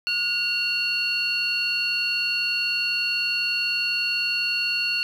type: tone cluster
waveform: sine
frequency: 1446 / 2762 / 4384 Hz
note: F#6 / F7 / C#8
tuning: -40 / -20 / -20 cents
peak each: -32 / -23 / -25 dBFS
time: 0.07-5.03 s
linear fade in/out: 0 ms
effects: tanh soft clip ceiling -15 dBFS + 9-bit